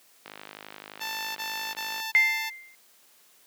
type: click train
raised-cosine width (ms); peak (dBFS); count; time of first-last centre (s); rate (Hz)
0.3; -24; 91; 0.26-2.001; 51.7
type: tone bursts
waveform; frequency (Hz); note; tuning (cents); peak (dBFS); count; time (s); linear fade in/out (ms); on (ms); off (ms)
10% pulse; 886; A5; +12; -23; 4; 1-2.503; 20; 360; 21
type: tone with exponential decay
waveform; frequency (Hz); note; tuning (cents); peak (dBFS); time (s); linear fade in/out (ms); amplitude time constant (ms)
sine; 2093; C7; 0; -14; 2.15-2.75; 0; 130
effects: white hiss -59 dBFS RMS until 3.46 s + high-pass 200 Hz 12 dB/octave